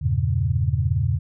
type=chord; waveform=sine; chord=E diminished seventh; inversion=none; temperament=equal with one note detuned; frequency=82.41 / 98.79 / 116.54 / 138.59 Hz; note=E2 / G2 / Bb2 / Db3; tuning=0 / +14 / 0 / 0 cents; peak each=-24 dBFS; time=0.01-1.19 s; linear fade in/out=20 ms; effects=none